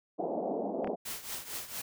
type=band-pass noise; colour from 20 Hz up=white; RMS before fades=-34 dBFS; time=0.18-0.96 s; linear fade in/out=20 ms; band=190 to 760 Hz; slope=48 dB/octave
type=clicks; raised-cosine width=0.5 ms; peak=-25 dBFS; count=2; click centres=0.845 / 0.874 s
type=noise with tremolo; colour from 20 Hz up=white; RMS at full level=-37 dBFS; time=1.05-1.82 s; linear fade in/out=10 ms; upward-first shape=triangle; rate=4.4 Hz; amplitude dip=80%
effects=none